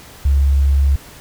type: tone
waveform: sine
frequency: 69.3 Hz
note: C#2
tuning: in tune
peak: -10 dBFS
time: 0.25-0.96 s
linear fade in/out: 5 ms
effects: pink hiss -40 dBFS RMS until 1.2 s